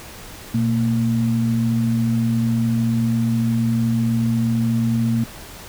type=tone pair together; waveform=sine; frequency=120.1 / 228.5 Hz; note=B2 / A#3; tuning=-48 / -34 cents; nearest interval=major seventh; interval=1114 cents; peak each=-20 / -18 dBFS; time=0.54-5.24 s; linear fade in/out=5 ms; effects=pink hiss -38 dBFS RMS until 5.68 s